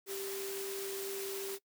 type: tone in noise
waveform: sine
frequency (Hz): 392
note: G4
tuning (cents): 0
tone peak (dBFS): -39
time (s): 0.06-1.59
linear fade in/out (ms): 50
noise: white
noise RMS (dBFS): -43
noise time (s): 0.06-1.59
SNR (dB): +1
effects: noise-tail reverb RT60 0.1 s tail -21 dB re dry + high-pass 200 Hz 12 dB/octave